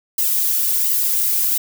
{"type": "noise with flanger", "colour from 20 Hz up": "violet", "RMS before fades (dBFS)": -18, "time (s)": [0.18, 1.58], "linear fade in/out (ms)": 5, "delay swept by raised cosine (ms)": [0.99, 2.89], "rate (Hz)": 1.4, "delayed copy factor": 0.7, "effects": []}